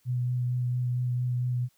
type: tone with vibrato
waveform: sine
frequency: 124 Hz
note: B2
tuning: 7 cents sharp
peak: -25 dBFS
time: 0.05-1.69 s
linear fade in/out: 50 ms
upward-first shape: sine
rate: 4.4 Hz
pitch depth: 13 cents each way
effects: white hiss -68 dBFS RMS until 1.77 s